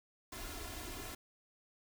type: noise with comb filter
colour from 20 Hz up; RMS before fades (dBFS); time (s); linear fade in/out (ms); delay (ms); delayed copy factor
pink; -45; 0.32-1.15; 5; 2.9; +0.75
effects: none